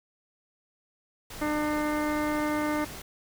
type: noise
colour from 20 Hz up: pink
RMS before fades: -41 dBFS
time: 1.3-3.02 s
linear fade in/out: 5 ms
type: harmonic tone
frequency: 300 Hz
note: D4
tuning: 37 cents sharp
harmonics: 1 / 2 / 3 / 4 / 5 / 6 / 7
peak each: -28 / -33 / -35 / -36 / -40 / -41 / -39 dBFS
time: 1.41-2.85 s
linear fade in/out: 10 ms
effects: none